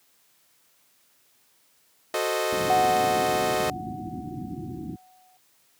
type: chord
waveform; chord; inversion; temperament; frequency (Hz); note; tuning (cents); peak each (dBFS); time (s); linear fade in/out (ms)
sawtooth; F# diminished seventh; none; equal; 370 / 440 / 523.3 / 622.3; F#4 / A4 / C5 / Eb5; 0 / 0 / 0 / 0; -27 / -26 / -28 / -24; 2.14-3.7; 2
type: low-pass noise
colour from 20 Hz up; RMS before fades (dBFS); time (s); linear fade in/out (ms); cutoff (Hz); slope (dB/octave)
white; -34; 2.52-4.96; 5; 350; 96
type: tone with exponential decay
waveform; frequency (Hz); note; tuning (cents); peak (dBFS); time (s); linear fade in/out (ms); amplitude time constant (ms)
sine; 740; F#5; 0; -18; 2.7-5.37; 0; 580
effects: white hiss -63 dBFS RMS until 5.79 s + high-pass 100 Hz 12 dB/octave